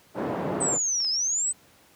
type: band-pass noise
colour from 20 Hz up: pink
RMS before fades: -29 dBFS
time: 0.14-0.79 s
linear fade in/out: 50 ms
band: 200 to 800 Hz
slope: 12 dB/octave
type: linear two-way sweep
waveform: sine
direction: down then up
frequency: 8210 to 4962 to 8210 Hz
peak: -23 dBFS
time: 0.6-1.53 s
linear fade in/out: 20 ms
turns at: 1.09 s
type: clicks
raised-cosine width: 0.2 ms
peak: -29 / -30 / -29 / -27 dBFS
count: 4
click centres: 0.625 / 0.661 / 1.004 / 1.047 s
effects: pink hiss -57 dBFS RMS until 1.95 s + high-pass 100 Hz 12 dB/octave